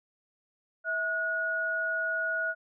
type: tone pair together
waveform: sine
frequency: 650.2 / 1453 Hz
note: E5 / F#6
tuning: -24 / -32 cents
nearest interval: octave + major second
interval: 1392 cents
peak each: -35 / -28 dBFS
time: 0.84-2.55 s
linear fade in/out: 50 ms
effects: none